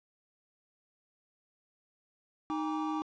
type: tone cluster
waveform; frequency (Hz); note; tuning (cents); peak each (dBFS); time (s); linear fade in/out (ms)
triangle; 310 / 808 / 944 / 1159; D#4 / G#5 / A#5 / D6; -6 / -48 / +22 / -23; -31 / -37 / -40 / -37; 2.5-3.02; 0
effects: resampled to 16000 Hz + 10-bit